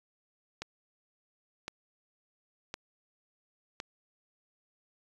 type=click train; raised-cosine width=0.2 ms; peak=-20 dBFS; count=4; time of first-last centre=0.62-3.801 s; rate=0.943 Hz; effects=resampled to 24000 Hz